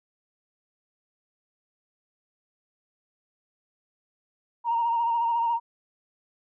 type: tone with vibrato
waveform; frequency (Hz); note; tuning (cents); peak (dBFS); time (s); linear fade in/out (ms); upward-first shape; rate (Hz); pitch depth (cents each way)
sine; 932.3; A#5; 0; -21; 4.64-5.6; 50; sine; 14; 34
effects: tanh soft clip ceiling -17 dBFS